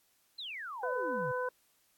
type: exponential sweep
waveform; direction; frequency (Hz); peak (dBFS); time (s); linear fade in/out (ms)
sine; down; 4227 to 123.47; -39; 0.38-1.32; 10
type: harmonic tone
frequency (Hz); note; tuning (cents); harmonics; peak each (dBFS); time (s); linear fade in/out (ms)
502; B4; +28; 1 / 2 / 3; -34 / -37 / -39; 0.83-1.49; 5
effects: white hiss -71 dBFS RMS until 1.97 s + AAC 64 kbps